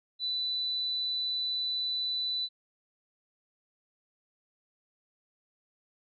sine tone, 3984 Hz, B7, 14 cents sharp, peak -29 dBFS, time 0.19-2.49 s, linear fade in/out 50 ms, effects none

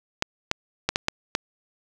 clicks, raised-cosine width 0.2 ms, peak -4 dBFS, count 6, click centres 0.224 / 0.514 / 0.89 / 0.959 / 1.084 / 1.351 s, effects none

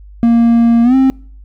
triangle tone with pitch glide, 233.1 to 264.7 Hz, A#3 to C4, 0 to +20 cents, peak -4 dBFS, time 0.23-1.1 s, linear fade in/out 0 ms, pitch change +220 cents, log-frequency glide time 0.83-0.95 s, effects noise-tail reverb RT60 0.5 s tail -26 dB re dry + added 50 Hz sine -33 dBFS peak until 1.44 s

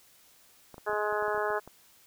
clicks, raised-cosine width 1 ms, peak -31 dBFS, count 11, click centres 0.743 / 0.781 / 0.896 / 0.931 / 1.126 / 1.225 / 1.281 / 1.347 / 1.377 / 1.504 / 1.676 s
harmonic tone, 210.1 Hz, G#3, 20 cents sharp, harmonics 2 / 3 / 4 / 5 / 6 / 7 / 8, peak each -32 / -34 / -35 / -36 / -37 / -37 / -38 dBFS, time 0.86-1.6 s, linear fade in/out 20 ms
effects white hiss -60 dBFS RMS until 2.06 s

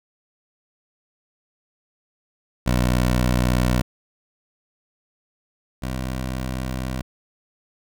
15% pulse tone pair in turn, 61.74 / 64.05 Hz, B1 / C2, 0 / -36 cents, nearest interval minor second, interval 64 cents, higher second, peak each -11 / -19 dBFS, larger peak first, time 2.66-3.82 / 5.82-7.02 s, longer second, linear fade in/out 10 ms, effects none

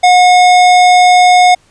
sine tone with hard clipping, 724 Hz, F#5, 38 cents flat, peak -5 dBFS, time 0.03-1.55 s, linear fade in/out 10 ms, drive 17 dB, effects pink hiss -50 dBFS RMS until 1.7 s + resampled to 22050 Hz

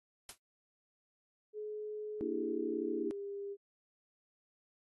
white noise with exponential decay, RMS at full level -41 dBFS, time 0.29-0.38 s, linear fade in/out 2 ms, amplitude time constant 19 ms
sine tone with pitch glide, 424.1 to 401.2 Hz, G#4 to G4, +36 to +40 cents, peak -39 dBFS, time 1.53-3.57 s, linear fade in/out 50 ms, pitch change -96 cents, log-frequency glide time 2.96-3.1 s
sine chord, E half-diminished seventh, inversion second, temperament equal, 233.1 / 293.7 / 329.6 / 392 Hz, Bb3 / D4 / E4 / G4, 0 / 0 / 0 / 0 cents, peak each -43 / -41 / -38 / -40 dBFS, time 2.21-3.11 s, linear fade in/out 0 ms
effects AAC 32 kbps

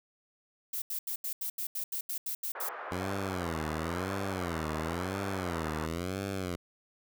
violet noise bursts, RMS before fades -35 dBFS, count 12, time 0.73-2.69 s, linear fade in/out 5 ms, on 90 ms, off 80 ms
white band-pass noise, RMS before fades -41 dBFS, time 2.55-5.86 s, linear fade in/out 5 ms, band 490 to 1500 Hz, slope 24 dB/octave
10% pulse tone with vibrato, 87.2 Hz, F2, 2 cents flat, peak -25 dBFS, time 2.91-6.56 s, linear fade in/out 10 ms, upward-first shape sine, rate 0.97 Hz, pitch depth 210 cents each way
effects none

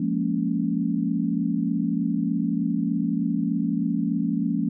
sine chord, Bb minor seventh, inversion second, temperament just, 174.81 / 209.8 / 233.1 / 279.7 Hz, F3 / Ab3 / Bb3 / Db4, +2 / +18 / 0 / +16 cents, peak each -27 dBFS, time 0-4.69 s, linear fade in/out 5 ms, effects none

